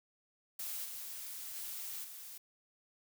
blue noise with level steps, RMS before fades -41 / -45 / -43 / -49 dBFS, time 0.59-2.38 s, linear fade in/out 5 ms, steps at 0.84 / 1.54 / 2.03 s, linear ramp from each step 20 ms, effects none

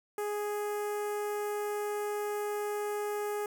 sawtooth tone with notch filter, 415.3 Hz, G#4, in tune, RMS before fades -34 dBFS, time 0.18-3.46 s, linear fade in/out 2 ms, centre 3900 Hz, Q 0.54, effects none

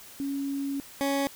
sine / 20% pulse tone pair in turn, 277.7 / 277.7 Hz, C#4 / C#4, +3 / +3 cents, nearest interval unison, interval 0 cents, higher neither, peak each -28 / -20 dBFS, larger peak second, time 0.2-0.8 / 1.01-1.27 s, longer first, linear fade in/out 0 ms, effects white hiss -48 dBFS RMS until 1.35 s

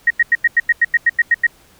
sine tone bursts, 1880 Hz, A#6, 14 cents sharp, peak -8 dBFS, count 12, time 0.07-1.468 s, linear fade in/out 5 ms, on 34 ms, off 90 ms, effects pink hiss -50 dBFS RMS until 1.79 s

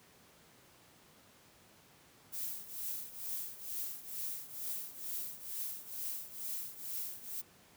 violet noise with tremolo, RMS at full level -38 dBFS, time 2.32-7.42 s, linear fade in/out 20 ms, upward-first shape triangle, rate 2.2 Hz, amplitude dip 85%, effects pink hiss -62 dBFS RMS until 7.76 s + high-pass 100 Hz 12 dB/octave

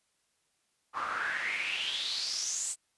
pink noise with band-pass filter sweep, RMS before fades -34 dBFS, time 0.93-2.76 s, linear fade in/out 50 ms, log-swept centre 1100 to 8300 Hz, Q 6.3, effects white hiss -75 dBFS RMS until 2.97 s + resampled to 24000 Hz

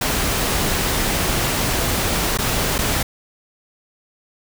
pink noise with dropouts, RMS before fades -20 dBFS, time 0.01-3.03 s, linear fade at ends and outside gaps 5 ms, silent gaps 2.375-2.386 / 2.782-2.787 s, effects none

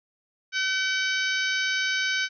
harmonic tone, 762 Hz, G5, 49 cents flat, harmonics 2 / 3 / 4 / 5 / 6 / 7 / 8, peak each -26 / -30 / -32 / -34 / -36 / -37 / -38 dBFS, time 0.52-2.29 s, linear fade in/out 50 ms, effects none

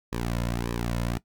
sawtooth tone with flanger, 58.6 Hz, A#1, 10 cents sharp, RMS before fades -29 dBFS, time 0.12-1.18 s, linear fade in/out 10 ms, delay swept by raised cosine 1.4 to 2.6 ms, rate 1.7 Hz, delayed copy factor -0.85, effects noise-tail reverb RT60 0.1 s tail -18 dB re dry

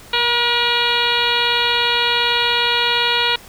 harmonic tone with a mistuned harmonic, 478.7 Hz, A#4, 46 cents sharp, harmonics 1 / 2 / 3 / 4 / 5 / 6 / 7 / 8 / 9, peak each -26 / -22 / -23 / -26 / -23 / -22 / -24 / -22 / -26 dBFS, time 0.13-3.36 s, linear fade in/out 5 ms, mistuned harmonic 1, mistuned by -16 cents, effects pink hiss -41 dBFS RMS until 3.48 s

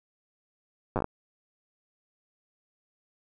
slowing click train, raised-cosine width 1 ms, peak -14 dBFS, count 7, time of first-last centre 0.96-1.044 s, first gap 8 ms, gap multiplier 1.22, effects none

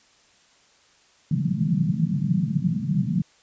pink band-pass noise, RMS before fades -23 dBFS, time 1.31-3.22 s, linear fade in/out 5 ms, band 140 to 200 Hz, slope 48 dB/octave, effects white hiss -58 dBFS RMS until 3.42 s + resampled to 16000 Hz

